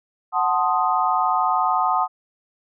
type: chord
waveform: sine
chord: F# diminished seventh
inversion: none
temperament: equal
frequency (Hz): 740 / 880 / 1046.5 / 1244.5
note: F#5 / A5 / C6 / Eb6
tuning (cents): 0 / 0 / 0 / 0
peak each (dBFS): -22 / -23 / -24 / -22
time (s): 0.32-2.08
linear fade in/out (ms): 50
effects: none